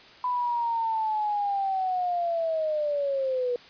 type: linear sweep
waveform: sine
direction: down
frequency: 1000 to 483.2 Hz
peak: -24 dBFS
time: 0.24-3.56 s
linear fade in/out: 2 ms
effects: white hiss -50 dBFS RMS until 3.69 s + resampled to 11025 Hz